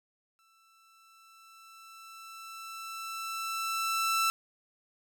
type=tone with exponential growth; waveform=sawtooth; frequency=1330 Hz; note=E6; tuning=15 cents sharp; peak=-21 dBFS; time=0.39-4.3 s; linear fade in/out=0 ms; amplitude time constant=850 ms; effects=none